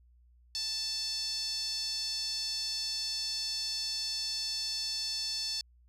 5% pulse tone with band-pass filter, 883 Hz, A5, 6 cents sharp, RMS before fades -35 dBFS, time 0.55-5.61 s, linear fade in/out 0 ms, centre 4800 Hz, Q 8, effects added 60 Hz sine -59 dBFS peak until 5.88 s

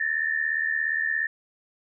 sine tone pair together, 1747 / 1824.2 Hz, A6 / A#6, -13 / -38 cents, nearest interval minor second, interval 75 cents, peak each -26 dBFS, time 0-1.27 s, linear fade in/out 5 ms, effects none

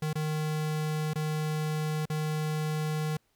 square tone with dropouts, 154.2 Hz, D#3, 15 cents flat, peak -29 dBFS, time 0.02-3.17 s, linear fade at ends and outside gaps 5 ms, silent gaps 0.131-0.154 / 1.135-1.156 / 2.056-2.099 s, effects pink hiss -72 dBFS RMS until 3.35 s

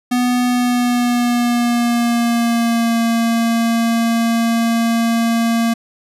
square tone with pitch glide, 246.9 to 230.4 Hz, B3 to A#3, 0 to -20 cents, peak -14 dBFS, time 0.11-5.74 s, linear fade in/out 10 ms, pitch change -120 cents, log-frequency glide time 0.46-3 s, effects resampled to 32000 Hz

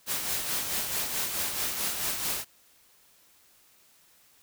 white noise with tremolo, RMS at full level -29 dBFS, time 0.06-2.45 s, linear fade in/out 50 ms, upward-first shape sine, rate 4.6 Hz, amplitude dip 45%, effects white hiss -61 dBFS RMS until 4.42 s

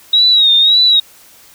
sine tone with vibrato, 3799 Hz, A#7, 32 cents sharp, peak -6 dBFS, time 0.13-1 s, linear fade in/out 5 ms, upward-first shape sine, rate 1.8 Hz, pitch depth 80 cents each way, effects white hiss -43 dBFS RMS until 1.54 s

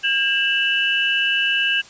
sine tone cluster, 1615 / 2660 / 2942 Hz, G#6 / E7 / F#7, -49 / +15 / -11 cents, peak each -21 dBFS, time 0.03-1.82 s, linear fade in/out 20 ms, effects white hiss -44 dBFS RMS until 1.89 s + resampled to 16000 Hz

